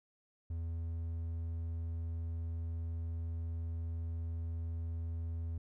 triangle tone, 82.8 Hz, E2, 8 cents sharp, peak -34 dBFS, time 0.5-5.58 s, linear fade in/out 5 ms, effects none

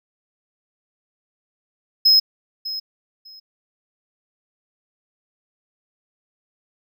triangle tone with echo, 5130 Hz, E8, 48 cents flat, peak -9 dBFS, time 2.05-2.2 s, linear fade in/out 10 ms, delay 600 ms, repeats 2, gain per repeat -15 dB, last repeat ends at 3.4 s, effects none

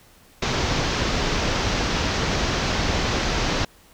pink low-pass noise, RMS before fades -23 dBFS, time 0.42-3.65 s, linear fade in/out 5 ms, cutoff 6300 Hz, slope 48 dB/octave, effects pink hiss -53 dBFS RMS until 3.93 s

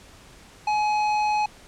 triangle tone with tanh clipping, 844 Hz, G#5, 28 cents sharp, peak -22 dBFS, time 0.67-1.46 s, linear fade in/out 5 ms, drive 16 dB, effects pink hiss -49 dBFS RMS until 1.67 s + low-pass 9000 Hz 12 dB/octave

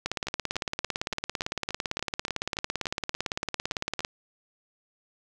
two click trains, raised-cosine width 0.2 ms, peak -18 / -11 dBFS, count 14 / 72, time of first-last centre 0.27-4.006 / 0.06-4.049 s, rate 3.48 / 17.8 Hz, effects none

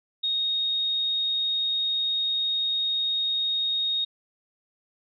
sine tone, 3729 Hz, A#7, in tune, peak -23 dBFS, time 0.23-4.05 s, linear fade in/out 10 ms, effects none

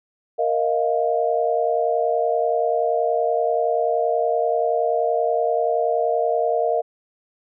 sine chord, Bb suspended fourth, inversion none, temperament equal with one note detuned, 466.2 / 628 / 698.5 Hz, Bb4 / Eb5 / F5, 0 / +16 / 0 cents, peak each -22 dBFS, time 0.38-6.82 s, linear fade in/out 20 ms, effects none

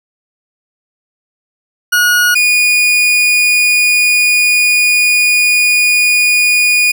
40% pulse tone pair in turn, 1450 / 2454 Hz, F#6 / D#7, -35 / -25 cents, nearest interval major sixth, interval 910 cents, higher second, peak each -7 dBFS, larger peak neither, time 1.92-2.35 / 2.35-6.92 s, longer second, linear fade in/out 10 ms, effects none

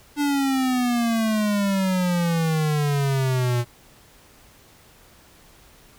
square exponential sweep, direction down, 293.7 to 118.9 Hz, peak -20 dBFS, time 0.16-3.65 s, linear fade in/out 50 ms, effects pink hiss -52 dBFS RMS until 5.98 s

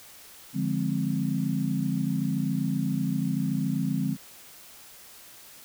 sine chord, D half-diminished seventh, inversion none, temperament equal, 146.83 / 174.61 / 207.7 / 261.6 Hz, D3 / F3 / Ab3 / C4, 0 / 0 / 0 / 0 cents, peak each -30 dBFS, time 0.53-4.17 s, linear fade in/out 50 ms, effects white hiss -49 dBFS RMS until 5.64 s

